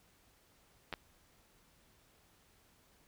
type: clicks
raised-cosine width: 0.3 ms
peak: -23 dBFS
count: 2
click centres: 0.927 / 0.938 s
effects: pink hiss -68 dBFS RMS until 3.07 s